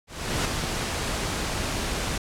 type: noise with ADSR envelope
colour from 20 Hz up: pink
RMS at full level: -24 dBFS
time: 0.07-2.18 s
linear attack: 380 ms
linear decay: 6 ms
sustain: -4 dB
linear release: 5 ms
effects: low-pass 9000 Hz 12 dB/octave